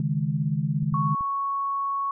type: chord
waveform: sine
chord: C# suspended second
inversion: none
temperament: equal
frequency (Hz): 138.59 / 155.56 / 207.7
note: C#3 / D#3 / G#3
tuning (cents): 0 / 0 / 0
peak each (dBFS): -27 / -25 / -30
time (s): 0-1.15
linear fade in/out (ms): 2
type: clicks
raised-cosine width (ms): 5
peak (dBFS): -27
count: 3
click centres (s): 0.828 / 0.926 / 1.209
type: tone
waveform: sine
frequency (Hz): 1108.7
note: C#6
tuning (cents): 0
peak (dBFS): -24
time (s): 0.94-2.11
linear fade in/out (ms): 2
effects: none